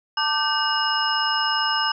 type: tone cluster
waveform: sine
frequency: 888 / 1184 / 1544 / 2883 / 5160 Hz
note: A5 / D6 / G6 / F#7 / E8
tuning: +16 / +14 / -27 / -46 / -38 cents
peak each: -26 dBFS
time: 0.17-1.92 s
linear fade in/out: 5 ms
effects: none